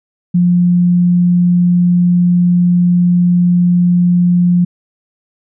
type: tone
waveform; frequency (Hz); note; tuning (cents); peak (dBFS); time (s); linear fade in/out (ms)
sine; 176.5; F3; +19; -7; 0.34-4.65; 10
effects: none